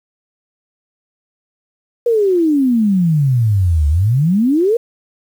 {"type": "exponential two-way sweep", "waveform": "sine", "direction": "down then up", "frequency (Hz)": [486.4, 71.3, 486.4], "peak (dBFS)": -10, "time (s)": [2.06, 4.77], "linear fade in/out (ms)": 5, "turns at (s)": 3.88, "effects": ["7-bit"]}